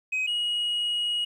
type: tone pair in turn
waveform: sine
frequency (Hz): 2526 / 2896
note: D#7 / F#7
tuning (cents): +26 / -38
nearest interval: major second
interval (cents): 236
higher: second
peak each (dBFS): -22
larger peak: neither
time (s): 0.12-0.27 / 0.27-1.25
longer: second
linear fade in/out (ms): 10
effects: tanh soft clip ceiling -23 dBFS + 10-bit